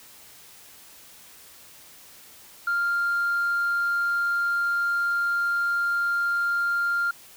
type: tone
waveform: sine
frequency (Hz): 1396.9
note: F6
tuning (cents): 0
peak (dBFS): -20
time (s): 2.67-7.11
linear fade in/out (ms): 5
effects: tanh soft clip ceiling -19 dBFS + white hiss -49 dBFS RMS until 7.36 s